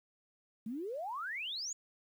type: exponential sweep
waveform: sine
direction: up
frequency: 207.7 to 7080 Hz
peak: -37 dBFS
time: 0.66-1.73 s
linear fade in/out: 5 ms
effects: 11-bit